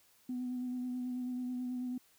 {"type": "tone with vibrato", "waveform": "sine", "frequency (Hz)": 249.8, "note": "B3", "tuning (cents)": 20, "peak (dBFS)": -34, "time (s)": [0.29, 1.98], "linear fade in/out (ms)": 5, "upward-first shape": "sine", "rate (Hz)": 9.2, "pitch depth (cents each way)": 21, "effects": ["tanh soft clip ceiling -31 dBFS", "white hiss -67 dBFS RMS until 2.18 s"]}